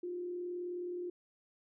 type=tone with frequency modulation; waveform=sine; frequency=354.3 Hz; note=F4; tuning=25 cents sharp; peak=-37 dBFS; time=0.03-1.1 s; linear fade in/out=5 ms; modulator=39.3 Hz; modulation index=0.29; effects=none